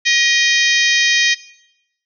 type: harmonic tone with a mistuned harmonic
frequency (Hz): 632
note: D#5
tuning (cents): +27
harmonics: 3 / 4 / 5 / 6 / 7 / 8 / 9 / 10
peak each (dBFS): -16 / -17 / -19 / -21 / -25 / -23 / -25 / -25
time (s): 0.05-1.35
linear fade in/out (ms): 20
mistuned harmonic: 4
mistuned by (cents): -51
effects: noise-tail reverb RT60 0.8 s tail -17 dB re dry